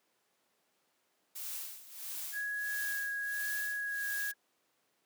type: noise with tremolo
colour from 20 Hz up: blue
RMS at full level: -40 dBFS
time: 1.35-4.32 s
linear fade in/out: 10 ms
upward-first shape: sine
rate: 1.5 Hz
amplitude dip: 80%
type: tone with vibrato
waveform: sine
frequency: 1661.2 Hz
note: G#6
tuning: in tune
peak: -34 dBFS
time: 2.32-4.34 s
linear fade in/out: 50 ms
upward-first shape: sine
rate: 0.98 Hz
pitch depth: 10 cents each way
effects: pink hiss -75 dBFS RMS until 5.05 s + high-pass 300 Hz 12 dB/octave